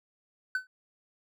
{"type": "tone with exponential decay", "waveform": "triangle", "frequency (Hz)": 1514, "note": "F#6", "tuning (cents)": 39, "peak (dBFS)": -22, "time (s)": [0.55, 0.67], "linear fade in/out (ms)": 2, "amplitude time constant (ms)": 26, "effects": []}